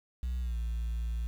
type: tone with pitch glide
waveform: sine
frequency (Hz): 62 to 57.51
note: B1 to A#1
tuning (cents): +7 to -23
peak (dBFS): -28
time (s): 0.23-1.27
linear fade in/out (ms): 0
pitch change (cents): -130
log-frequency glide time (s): 0.4-0.57
effects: tanh soft clip ceiling -29 dBFS + 9-bit